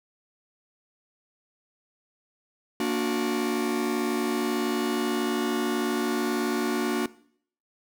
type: chord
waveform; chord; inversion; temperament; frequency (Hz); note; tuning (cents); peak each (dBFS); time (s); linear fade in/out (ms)
45% pulse; Bb augmented; none; just; 233.1 / 291.4 / 364.2; Bb3 / D4 / F#4; 0 / -13 / -27; -29; 2.8-7.06; 2
effects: noise-tail reverb RT60 0.6 s tail -19 dB re dry